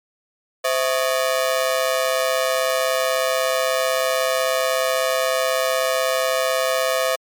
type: ring-modulated tone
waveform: sawtooth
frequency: 587.3 Hz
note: D5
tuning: in tune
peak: -11 dBFS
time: 0.64-7.16 s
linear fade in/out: 10 ms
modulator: 68.1 Hz
effects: MP3 96 kbps

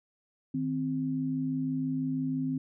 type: tone pair together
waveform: sine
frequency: 155.56 / 261.6 Hz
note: D#3 / C4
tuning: 0 / 0 cents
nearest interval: major sixth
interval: 900 cents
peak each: -34 / -29 dBFS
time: 0.54-2.58 s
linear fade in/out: 5 ms
effects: none

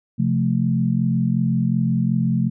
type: chord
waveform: sine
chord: F major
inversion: second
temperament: equal with one note detuned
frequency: 131.8 / 174.61 / 220 Hz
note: C3 / F3 / A3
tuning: +13 / 0 / 0 cents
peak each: -21 dBFS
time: 0.18-2.5 s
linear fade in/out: 20 ms
effects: none

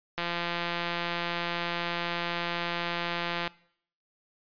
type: click train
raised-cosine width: 0.3 ms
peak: -15 dBFS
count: 568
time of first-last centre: 0.18-3.477 s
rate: 172 Hz
effects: noise-tail reverb RT60 0.6 s tail -21 dB re dry + resampled to 11025 Hz

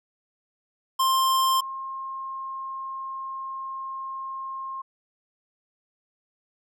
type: tone pair in turn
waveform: square / sine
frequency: 1054 / 1066.9 Hz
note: C6 / C6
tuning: +12 / +33 cents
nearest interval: unison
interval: 21 cents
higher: second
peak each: -20 / -31 dBFS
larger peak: first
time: 0.99-1.61 / 1.61-4.82 s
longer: second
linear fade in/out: 10 ms
effects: none

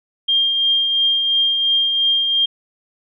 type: tone with tremolo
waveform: sine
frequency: 3205 Hz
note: G7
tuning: 38 cents sharp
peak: -12 dBFS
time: 0.28-2.46 s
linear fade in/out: 10 ms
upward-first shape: triangle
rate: 2.9 Hz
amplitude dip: 40%
effects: none

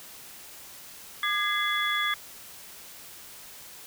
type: tone cluster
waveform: sine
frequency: 1203 / 1665 / 2061 / 3398 Hz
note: D6 / G#6 / C7 / G#7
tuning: +41 / +4 / -27 / +39 cents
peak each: -30 dBFS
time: 1.23-2.14 s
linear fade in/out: 2 ms
effects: white hiss -46 dBFS RMS until 3.86 s

